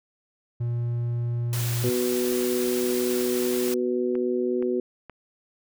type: tone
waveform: triangle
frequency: 119.1 Hz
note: A#2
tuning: 38 cents sharp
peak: -22 dBFS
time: 0.6-1.9 s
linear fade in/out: 10 ms
type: noise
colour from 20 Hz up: white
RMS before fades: -33 dBFS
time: 1.53-3.74 s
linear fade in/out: 0 ms
type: harmonic tone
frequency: 123.47 Hz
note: B2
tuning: in tune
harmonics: 2 / 3 / 4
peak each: -28 / -24 / -31 dBFS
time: 1.84-4.8 s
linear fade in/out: 0 ms
type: click train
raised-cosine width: 0.5 ms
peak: -26 dBFS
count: 5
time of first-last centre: 3.21-5.097 s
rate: 2.12 Hz
effects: none